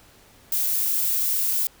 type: noise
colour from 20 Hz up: violet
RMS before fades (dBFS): -23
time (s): 0.52-1.67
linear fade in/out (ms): 2
effects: pink hiss -53 dBFS RMS until 1.8 s